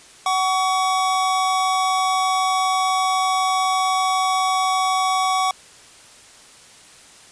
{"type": "tone pair together", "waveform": "square", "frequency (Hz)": [752.2, 1127], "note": ["F#5", "C#6"], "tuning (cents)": [28, 28], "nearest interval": "perfect fifth", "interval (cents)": 700, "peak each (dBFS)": -21, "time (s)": [0.26, 5.51], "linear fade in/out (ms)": 2, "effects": ["white hiss -46 dBFS RMS until 7.31 s", "resampled to 22050 Hz"]}